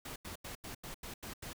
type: noise bursts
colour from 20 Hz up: pink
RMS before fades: -45 dBFS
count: 8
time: 0.05-1.532 s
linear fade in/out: 5 ms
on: 110 ms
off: 86 ms
effects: none